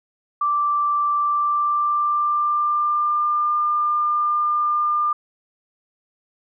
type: tone with pitch glide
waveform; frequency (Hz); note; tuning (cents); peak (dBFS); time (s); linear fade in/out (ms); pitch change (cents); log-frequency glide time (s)
sine; 1172 to 1200.8; D6 to D6; -4 to +38; -17; 0.41-5.13; 5; +42; 1.17-3.45
effects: none